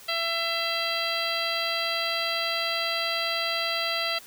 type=harmonic tone with a mistuned harmonic; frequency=670 Hz; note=E5; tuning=28 cents sharp; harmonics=1 / 2 / 3 / 4 / 5 / 6 / 7; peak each=-33 / -33 / -33 / -33 / -33 / -33 / -33 dBFS; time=0.08-4.19 s; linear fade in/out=10 ms; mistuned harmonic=5; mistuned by=-62 cents; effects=white hiss -48 dBFS RMS until 4.26 s